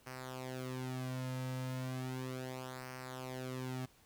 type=tone with flanger; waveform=sawtooth; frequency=128.7 Hz; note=C3; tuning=28 cents flat; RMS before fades=-42 dBFS; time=0.06-3.86 s; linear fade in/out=10 ms; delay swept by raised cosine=0.27 to 2.77 ms; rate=0.35 Hz; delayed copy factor=-0.7; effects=pink hiss -66 dBFS RMS until 4.05 s